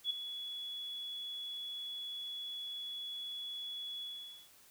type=tone with ADSR envelope; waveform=sine; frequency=3386 Hz; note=G#7; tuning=33 cents sharp; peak=-29 dBFS; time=0.04-4.5 s; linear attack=64 ms; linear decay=5 ms; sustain=-11 dB; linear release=480 ms; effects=white hiss -62 dBFS RMS until 4.7 s